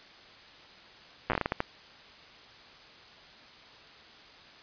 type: slowing click train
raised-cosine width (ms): 0.5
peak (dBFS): -12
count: 10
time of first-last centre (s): 1.3-1.604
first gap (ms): 8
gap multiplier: 1.34
effects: white hiss -52 dBFS RMS until 4.62 s + resampled to 11025 Hz